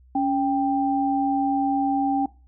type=tone pair together; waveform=sine; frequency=278.6 / 788 Hz; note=C#4 / G5; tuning=+9 / +9 cents; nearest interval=octave + tritone; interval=1800 cents; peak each=-22 dBFS; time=0.15-2.26 s; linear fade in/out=5 ms; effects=noise-tail reverb RT60 0.3 s tail -19 dB re dry + added 63 Hz sine -50 dBFS peak until 2.47 s